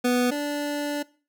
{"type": "tone pair in turn", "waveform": "25% pulse", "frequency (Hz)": [246.9, 291.5], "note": ["B3", "D4"], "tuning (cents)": [0, -13], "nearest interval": "minor third", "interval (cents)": 287, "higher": "second", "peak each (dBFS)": [-16, -22], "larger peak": "first", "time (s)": [[0.04, 0.31], [0.31, 1.03]], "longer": "second", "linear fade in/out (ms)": 10, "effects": ["noise-tail reverb RT60 0.4 s tail -21 dB re dry"]}